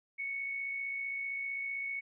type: tone with amplitude modulation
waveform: sine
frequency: 2217 Hz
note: C#7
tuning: in tune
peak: -33 dBFS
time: 0.18-2.01 s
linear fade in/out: 20 ms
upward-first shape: sine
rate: 55.5 Hz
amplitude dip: 35%
effects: none